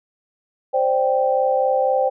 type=chord; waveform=sine; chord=C suspended second; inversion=none; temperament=equal; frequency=523.3 / 587.3 / 784 Hz; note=C5 / D5 / G5; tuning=0 / 0 / 0 cents; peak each=-18 / -23 / -20 dBFS; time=0.73-2.1 s; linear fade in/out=20 ms; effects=none